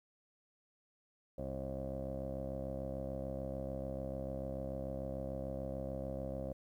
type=tone with low-pass filter; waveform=15% pulse; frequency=66.8 Hz; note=C2; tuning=36 cents sharp; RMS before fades=-41 dBFS; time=1.38-6.53 s; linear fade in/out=5 ms; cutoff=540 Hz; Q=8.2; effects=12-bit